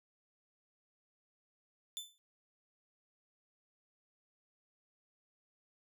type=tone with exponential decay; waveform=sawtooth; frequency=3523 Hz; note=A7; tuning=1 cent sharp; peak=-34 dBFS; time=1.97-2.18 s; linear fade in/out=0 ms; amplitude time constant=44 ms; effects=none